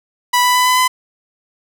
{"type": "tone with pitch steps", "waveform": "sawtooth", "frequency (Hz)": [985, 991.9, 998.8, 1005.7, 1012.7], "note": ["B5", "B5", "B5", "B5", "B5"], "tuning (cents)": [-5, 7, 19, 31, 43], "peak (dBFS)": -7, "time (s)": [0.33, 0.88], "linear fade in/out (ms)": 10, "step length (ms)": 110, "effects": []}